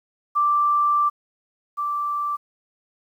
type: tone pair in turn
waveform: sine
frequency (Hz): 1174.7 / 1170.5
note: D6 / D6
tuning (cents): 0 / -6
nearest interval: unison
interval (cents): 6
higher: first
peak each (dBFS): -16 / -22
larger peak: first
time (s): 0.35-1.1 / 1.77-2.37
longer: first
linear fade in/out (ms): 20
effects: 9-bit